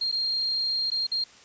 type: tone with dropouts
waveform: sine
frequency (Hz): 4211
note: C8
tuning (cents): +10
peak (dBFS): -24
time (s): 0.01-1.24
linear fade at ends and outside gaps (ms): 5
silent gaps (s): 0.116-0.124 / 0.903-0.916 / 1.068-1.116
effects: white hiss -52 dBFS RMS until 1.44 s + resampled to 16000 Hz